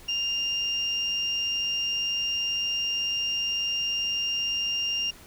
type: tone pair together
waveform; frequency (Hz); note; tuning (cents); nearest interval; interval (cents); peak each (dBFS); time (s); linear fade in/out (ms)
sine; 2802 / 5580; F7 / F8; +5 / -2; octave; 1193; -26 / -32; 0.08-5.11; 10
effects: pink hiss -50 dBFS RMS until 5.26 s